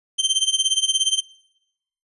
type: tone with tremolo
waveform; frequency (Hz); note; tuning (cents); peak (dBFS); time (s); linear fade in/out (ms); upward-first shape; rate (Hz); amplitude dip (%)
sawtooth; 3128; G7; -4; -11; 0.18-1.21; 20; sine; 17; 85
effects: noise-tail reverb RT60 0.9 s tail -25 dB re dry + resampled to 24000 Hz